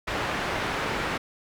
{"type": "low-pass noise", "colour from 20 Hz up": "white", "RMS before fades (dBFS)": -29, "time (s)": [0.07, 1.18], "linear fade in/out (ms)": 10, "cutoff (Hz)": 1800, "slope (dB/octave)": 12, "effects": []}